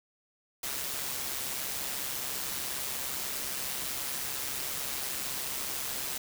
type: noise with amplitude modulation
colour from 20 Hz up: white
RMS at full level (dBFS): -33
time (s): 0.63-6.18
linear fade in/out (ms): 5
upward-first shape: sine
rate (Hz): 134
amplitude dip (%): 45
effects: none